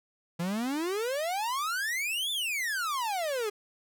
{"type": "exponential two-way sweep", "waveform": "45% pulse", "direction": "up then down", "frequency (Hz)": [164.6, 3582, 403.3], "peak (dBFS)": -29, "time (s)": [0.39, 3.5], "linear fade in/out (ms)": 10, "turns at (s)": 2.31, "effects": []}